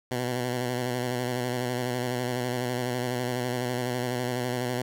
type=tone with vibrato; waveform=10% pulse; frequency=124.1 Hz; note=B2; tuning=9 cents sharp; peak=-19 dBFS; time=0.11-4.82 s; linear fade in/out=5 ms; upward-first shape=square; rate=12 Hz; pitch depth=32 cents each way; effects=none